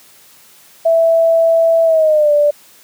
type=tone with pitch glide; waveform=sine; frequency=659.3 to 587.4 Hz; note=E5 to D5; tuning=0 to 0 cents; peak=-8 dBFS; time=0.85-2.51 s; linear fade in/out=10 ms; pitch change=-200 cents; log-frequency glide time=1.84-2.32 s; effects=white hiss -45 dBFS RMS until 2.83 s + high-pass 100 Hz 12 dB/octave